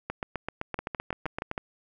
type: two click trains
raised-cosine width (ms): 0.5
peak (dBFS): -16 / -16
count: 12 / 6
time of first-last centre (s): 0.1-1.514 / 0.79-1.579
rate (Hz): 7.78 / 6.34
effects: none